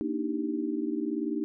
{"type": "chord", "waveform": "sine", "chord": "Eb major seventh", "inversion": "second", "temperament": "equal with one note detuned", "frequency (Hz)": [233.1, 293.7, 314.2, 392], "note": ["Bb3", "D4", "Eb4", "G4"], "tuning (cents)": [0, 0, 17, 0], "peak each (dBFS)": [-35, -32, -32, -37], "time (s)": [0.01, 1.44], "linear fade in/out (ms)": 0, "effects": []}